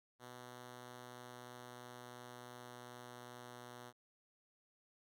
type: tone with pitch glide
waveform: 5% pulse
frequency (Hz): 123.47 to 122.26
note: B2 to B2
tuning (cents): 0 to -17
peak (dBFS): -40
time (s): 0.19-3.93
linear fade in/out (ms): 50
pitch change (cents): -17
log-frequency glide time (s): 0.56-3.76
effects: none